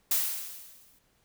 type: noise with exponential decay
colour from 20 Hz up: blue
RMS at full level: -24 dBFS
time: 0.11-0.99 s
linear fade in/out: 5 ms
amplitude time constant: 190 ms
effects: pink hiss -69 dBFS RMS until 1.24 s